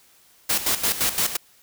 white noise with tremolo, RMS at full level -21 dBFS, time 0.49-1.37 s, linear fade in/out 10 ms, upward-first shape square, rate 5.8 Hz, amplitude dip 70%, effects white hiss -56 dBFS RMS until 1.62 s

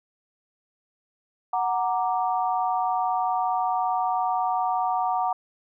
sine chord, Gb augmented, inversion none, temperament equal, 740 / 932.3 / 1174.7 Hz, Gb5 / Bb5 / D6, 0 / 0 / 0 cents, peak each -24 / -27 / -30 dBFS, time 1.53-5.33 s, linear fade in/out 5 ms, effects none

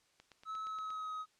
click train, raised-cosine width 0.2 ms, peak -38 dBFS, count 7, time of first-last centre 0.2-0.904 s, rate 8.52 Hz
triangle tone with pitch glide, 1296 to 1264.2 Hz, E6 to D#6, -30 to +27 cents, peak -37 dBFS, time 0.45-1.26 s, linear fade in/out 50 ms, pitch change -43 cents, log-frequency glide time 0.63-1.12 s
effects white hiss -72 dBFS RMS until 1.39 s + low-pass 7000 Hz 12 dB/octave

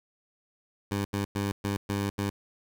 15% pulse tone bursts at uneven times, 100.3 Hz, G2, 40 cents sharp, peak -21 dBFS, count 6, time 0.91-1.05 / 1.13-1.25 / 1.35-1.52 / 1.64-1.77 / 1.89-2.1 / 2.18-2.3 s, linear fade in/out 5 ms, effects none

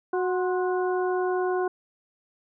harmonic tone with a mistuned harmonic, 367.1 Hz, F#4, 14 cents flat, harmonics 1 / 2 / 3 / 4, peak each -24 / -30 / -34 / -36 dBFS, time 0.13-1.68 s, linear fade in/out 5 ms, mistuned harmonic 3, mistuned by -73 cents, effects none

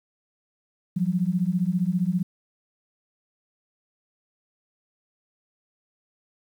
sine beating tone pair, 172.5 / 187.5 Hz, F3 / F#3, -21 / +23 cents, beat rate 15 Hz, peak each -24 dBFS, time 0.96-2.23 s, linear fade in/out 10 ms, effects 9-bit

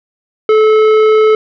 triangle tone with tanh clipping, 433.4 Hz, A4, 26 cents flat, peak -7 dBFS, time 0.49-1.35 s, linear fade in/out 2 ms, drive 16 dB, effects none

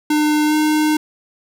square tone with pitch glide, 301.9 to 305.9 Hz, D4 to D#4, +48 to -29 cents, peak -14 dBFS, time 0.1-0.97 s, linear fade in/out 5 ms, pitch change +23 cents, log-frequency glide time 0.46-0.54 s, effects none

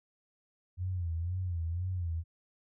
sine tone with vibrato, 87.31 Hz, F2, in tune, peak -31 dBFS, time 0.77-2.24 s, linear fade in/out 50 ms, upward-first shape sine, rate 2 Hz, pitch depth 110 cents each way, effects none

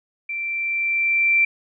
sine tone with level ramp, 2349 Hz, D7, in tune, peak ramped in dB -25 to -13 dBFS, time 0.29-1.45 s, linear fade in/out 5 ms, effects none

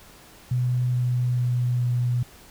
sine tone with pitch steps, 124.5 / 123.78 / 123.07 / 122.36 Hz, B2 / B2 / B2 / B2, +14 / +4 / -6 / -16 cents, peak -20 dBFS, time 0.51-2.23 s, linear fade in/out 5 ms, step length 430 ms, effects pink hiss -49 dBFS RMS until 2.5 s

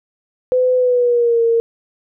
sine tone with pitch glide, 506 to 461.3 Hz, B4 to A#4, +42 to -18 cents, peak -11 dBFS, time 0.52-1.6 s, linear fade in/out 0 ms, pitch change -160 cents, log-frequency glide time 0.76-1.42 s, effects none

